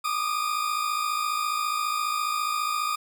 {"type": "tone pair together", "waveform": "40% pulse", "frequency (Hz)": [1180.3, 1235], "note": ["D6", "D#6"], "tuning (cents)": [8, -13], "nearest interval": "minor second", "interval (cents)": 79, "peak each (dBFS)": [-29, -26], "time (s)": [0.04, 2.96], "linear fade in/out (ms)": 10, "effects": []}